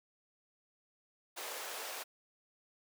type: high-pass noise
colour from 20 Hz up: pink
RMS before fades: -43 dBFS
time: 1.36-2.04 s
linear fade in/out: 20 ms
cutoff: 460 Hz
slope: 24 dB/octave
effects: none